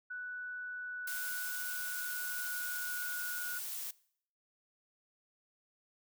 sine tone with pitch glide, 1483 to 1453.3 Hz, F#6 to F#6, +4 to -31 cents, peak -39 dBFS, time 0.1-3.59 s, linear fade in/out 10 ms, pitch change -35 cents, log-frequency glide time 0.78-3.41 s
blue noise, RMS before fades -41 dBFS, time 1.07-3.91 s, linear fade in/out 5 ms
effects noise-tail reverb RT60 0.6 s tail -21 dB re dry

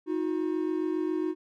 triangle tone pair together, 315 / 362.3 Hz, D#4 / F#4, +21 / -36 cents, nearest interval major second, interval 243 cents, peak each -27 / -28 dBFS, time 0.06-1.35 s, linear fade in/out 50 ms, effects none

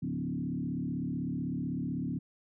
sine tone with frequency modulation, 209.7 Hz, G#3, 17 cents sharp, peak -31 dBFS, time 0.02-2.19 s, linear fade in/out 10 ms, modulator 35.9 Hz, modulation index 2.2, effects none

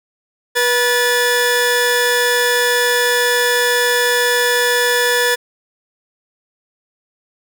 sawtooth tone pair together, 486 / 1732 Hz, B4 / A6, -28 / -28 cents, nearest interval octave + minor seventh, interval 2200 cents, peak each -12 / -12 dBFS, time 0.55-5.36 s, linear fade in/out 20 ms, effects none

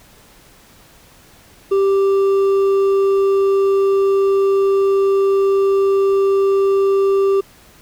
triangle tone with hard clipping, 392 Hz, G4, in tune, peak -13 dBFS, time 1.71-7.41 s, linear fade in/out 10 ms, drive 8 dB, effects pink hiss -47 dBFS RMS until 7.81 s

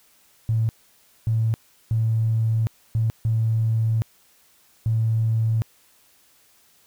triangle tone bursts at uneven times, 112.1 Hz, A2, 33 cents sharp, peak -14 dBFS, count 6, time 0.49-0.69 / 1.27-1.54 / 1.91-2.67 / 2.95-3.1 / 3.25-4.02 / 4.86-5.62 s, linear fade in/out 0 ms, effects tanh soft clip ceiling -16 dBFS + white hiss -58 dBFS RMS until 6.86 s

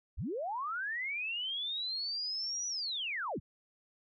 sine linear two-way sweep, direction up then down, 30.87 to 5920 to 30.87 Hz, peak -34 dBFS, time 0.17-3.4 s, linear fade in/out 20 ms, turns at 2.67 s, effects none

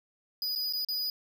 square tone with dropouts, 4944 Hz, D#8, 12 cents flat, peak -30 dBFS, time 0.42-1.1 s, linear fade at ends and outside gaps 1 ms, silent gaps 0.552-0.559 / 0.726-0.734 / 0.848-0.886 s, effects none

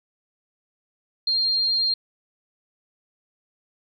sine tone, 4203 Hz, C8, 7 cents sharp, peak -19 dBFS, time 1.27-1.94 s, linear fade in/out 5 ms, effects none

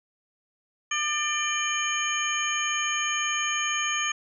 sine tone cluster, 1202 / 1789 / 2375 / 3051 / 6550 Hz, D6 / A6 / D7 / G7 / G#8, +40 / +28 / +19 / -48 / -25 cents, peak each -31 dBFS, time 0.91-4.12 s, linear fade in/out 5 ms, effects none

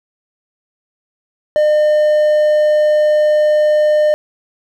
triangle tone, 605 Hz, D#5, 49 cents flat, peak -7 dBFS, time 1.56-4.14 s, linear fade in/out 0 ms, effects none

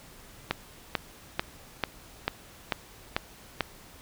click train, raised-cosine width 0.3 ms, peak -9 dBFS, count 8, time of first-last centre 0.51-3.607 s, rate 2.26 Hz, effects pink hiss -51 dBFS RMS until 4.01 s

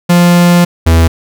45% pulse tone pair in turn, 174.61 / 82.4 Hz, F3 / E2, 0 / 0 cents, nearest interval octave + minor second, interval 1300 cents, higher first, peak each -4 dBFS, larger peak neither, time 0.09-0.65 / 0.86-1.08 s, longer first, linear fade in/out 10 ms, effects none

